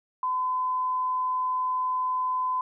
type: tone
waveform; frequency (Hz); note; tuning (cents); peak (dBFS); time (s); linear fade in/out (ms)
sine; 1016; B5; +49; -24; 0.23-2.61; 2
effects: none